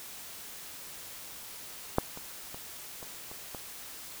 clicks, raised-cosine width 1 ms, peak -9 / -28 / -28 / -30 / -30 / -25 dBFS, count 6, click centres 1.984 / 2.174 / 2.545 / 3.028 / 3.315 / 3.548 s, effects white hiss -45 dBFS RMS until 4.2 s

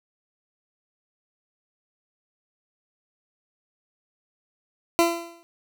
20% pulse tone with exponential decay, 338.7 Hz, E4, 47 cents sharp, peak -9 dBFS, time 4.99-5.43 s, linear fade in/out 0 ms, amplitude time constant 95 ms, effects none

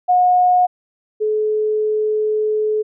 sine tone pair in turn, 724 / 428.6 Hz, F#5 / A4, -38 / -45 cents, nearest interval major sixth, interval 907 cents, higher first, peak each -10 / -15 dBFS, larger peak first, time 0.08-0.67 / 1.2-2.83 s, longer second, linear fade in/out 20 ms, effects none

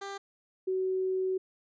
15% pulse / sine tone pair in turn, 396.2 / 375.5 Hz, G4 / F#4, +18 / +26 cents, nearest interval minor second, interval 92 cents, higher first, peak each -31 / -27 dBFS, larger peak second, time 0.01-0.18 / 0.67-1.38 s, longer second, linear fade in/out 10 ms, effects resampled to 16000 Hz

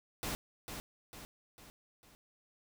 pink noise with echo, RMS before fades -38 dBFS, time 0.23-0.35 s, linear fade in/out 0 ms, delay 450 ms, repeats 4, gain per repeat -6 dB, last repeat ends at 2.15 s, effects none

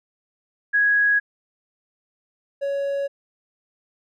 sine / triangle tone pair in turn, 1661.2 / 558.4 Hz, G#6 / C#5, 0 / +13 cents, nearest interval octave + perfect fifth, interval 1887 cents, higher first, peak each -15 / -20 dBFS, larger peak first, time 0.73-1.2 / 2.61-3.08 s, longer neither, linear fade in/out 20 ms, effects none

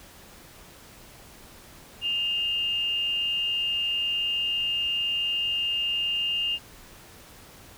sine tone with frequency modulation, 2813 Hz, F7, 12 cents sharp, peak -24 dBFS, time 2.01-6.59 s, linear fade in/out 50 ms, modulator 225 Hz, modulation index 0.28, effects pink hiss -49 dBFS RMS until 7.77 s

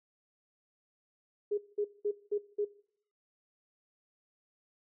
sine tone bursts, 414 Hz, G#4, 5 cents flat, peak -28 dBFS, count 5, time 1.51-2.65 s, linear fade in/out 10 ms, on 68 ms, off 200 ms, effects noise-tail reverb RT60 0.6 s tail -19 dB re dry

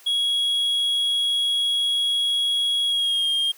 triangle tone with pitch glide, 3322 to 3222 Hz, G#7 to G7, 0 to +47 cents, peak -18 dBFS, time 0.06-3.52 s, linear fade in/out 10 ms, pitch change -53 cents, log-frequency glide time 2.86-3.29 s, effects white hiss -50 dBFS RMS until 3.57 s + high-pass 400 Hz 12 dB/octave

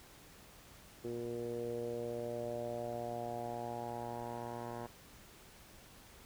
10% pulse tone with low-pass filter sweep, 118.7 Hz, A#2, 32 cents sharp, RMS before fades -41 dBFS, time 1.04-4.87 s, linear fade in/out 10 ms, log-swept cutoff 400 to 1100 Hz, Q 4.5, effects pink hiss -58 dBFS RMS until 6.25 s

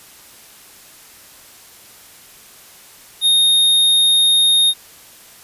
square tone, 3700 Hz, A#7, 14 cents flat, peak -11 dBFS, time 3.21-4.74 s, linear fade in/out 50 ms, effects white hiss -43 dBFS RMS until 5.43 s + resampled to 32000 Hz

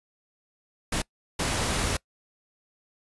pink noise bursts at uneven times, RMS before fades -27 dBFS, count 2, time 0.92-1.02 / 1.39-1.97 s, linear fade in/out 5 ms, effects noise-tail reverb RT60 0.1 s tail -24 dB re dry + resampled to 24000 Hz

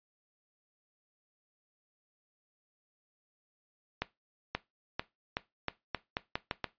accelerating click train, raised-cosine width 0.3 ms, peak -15 dBFS, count 10, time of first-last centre 4.02-6.643 s, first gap 530 ms, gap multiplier 0.84, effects noise-tail reverb RT60 0.2 s tail -18 dB re dry + resampled to 11025 Hz

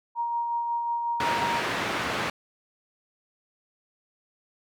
sine tone with tremolo, 940 Hz, A#5, 14 cents sharp, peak -24 dBFS, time 0.15-1.63 s, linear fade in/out 50 ms, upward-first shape sine, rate 5.5 Hz, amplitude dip 30%
white band-pass noise, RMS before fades -29 dBFS, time 1.2-2.3 s, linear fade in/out 2 ms, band 100 to 2000 Hz, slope 12 dB/octave
effects none

